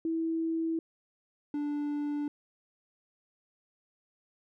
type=tone pair in turn; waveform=sine / triangle; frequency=326.4 / 292.6 Hz; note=E4 / D4; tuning=-17 / -6 cents; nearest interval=major second; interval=189 cents; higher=first; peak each=-28 dBFS; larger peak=neither; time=0.05-0.79 / 1.54-2.28 s; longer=neither; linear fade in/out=2 ms; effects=none